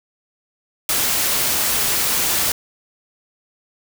white noise, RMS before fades -19 dBFS, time 0.89-2.52 s, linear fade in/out 2 ms, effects none

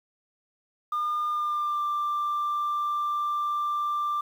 sine tone with pitch glide, 1209 to 1182.8 Hz, D6 to D6, +50 to +12 cents, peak -23 dBFS, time 0.92-4.21 s, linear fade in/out 5 ms, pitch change -38 cents, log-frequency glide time 1.29-1.82 s, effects tanh soft clip ceiling -23 dBFS + 9-bit

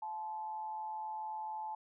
sine tone with amplitude modulation, 868 Hz, A5, 24 cents flat, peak -36 dBFS, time 0.02-1.75 s, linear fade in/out 5 ms, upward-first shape sine, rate 167 Hz, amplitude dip 50%, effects none

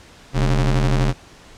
40% pulse ring-modulated tone, 83 Hz, E2, 12 cents sharp, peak -11 dBFS, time 0.33-1.14 s, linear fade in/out 50 ms, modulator 47.5 Hz, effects pink hiss -45 dBFS RMS until 1.57 s + low-pass 7000 Hz 12 dB/octave

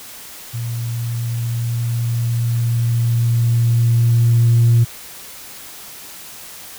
sine tone with level ramp, 117.3 Hz, A#2, 11 cents sharp, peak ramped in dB -21 to -7 dBFS, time 0.53-4.85 s, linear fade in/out 20 ms, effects tanh soft clip ceiling -6 dBFS + white hiss -36 dBFS RMS until 6.78 s

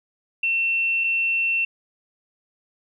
sine tone pair in turn, 2700 / 2700 Hz, E7 / E7, +41 / +41 cents, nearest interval unison, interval 0 cents, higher neither, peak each -19 dBFS, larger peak neither, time 0.43-1.04 / 1.04-1.65 s, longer neither, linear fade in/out 5 ms, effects 10-bit

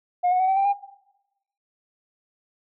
sine tone with pitch steps, 716 / 733.2 / 750.7 / 768.7 / 787.1 / 806 Hz, F5 / F#5 / F#5 / G5 / G5 / G5, +43 / -16 / +25 / -34 / +7 / +48 cents, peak -16 dBFS, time 0.23-0.734 s, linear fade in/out 20 ms, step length 84 ms, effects noise-tail reverb RT60 0.9 s tail -18 dB re dry + tanh soft clip ceiling -15 dBFS

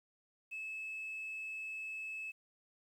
sine tone, 2600 Hz, E7, 24 cents flat, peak -39 dBFS, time 0.51-2.32 s, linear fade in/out 20 ms, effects tanh soft clip ceiling -37 dBFS + 11-bit

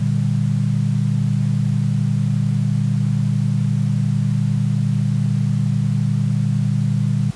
sine chord, G minor, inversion first, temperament equal with one note detuned, 116.54 / 147.77 / 196 Hz, Bb2 / D3 / G3, 0 / +11 / 0 cents, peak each -19 / -19 / -22 dBFS, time 0-7.31 s, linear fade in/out 10 ms, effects pink hiss -41 dBFS RMS until 7.35 s + resampled to 22050 Hz

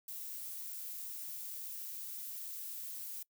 violet noise, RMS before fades -44 dBFS, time 0.08-3.23 s, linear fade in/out 5 ms, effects noise-tail reverb RT60 0.1 s tail -23 dB re dry

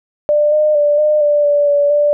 sine tone with pitch steps, 594 / 608 / 587 / 605 / 588 / 581 / 576 / 587 Hz, D5 / D#5 / D5 / D#5 / D5 / D5 / D5 / D5, +20 / -40 / -1 / -49 / +2 / -19 / -34 / -1 cents, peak -9 dBFS, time 0.29-2.13 s, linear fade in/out 0 ms, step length 230 ms, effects none

